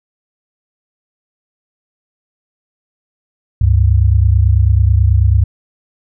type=tone pair together; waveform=sine; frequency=70.43 / 99.6 Hz; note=C#2 / G2; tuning=+28 / +28 cents; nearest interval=tritone; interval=600 cents; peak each=-10 dBFS; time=3.61-5.44 s; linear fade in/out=5 ms; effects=none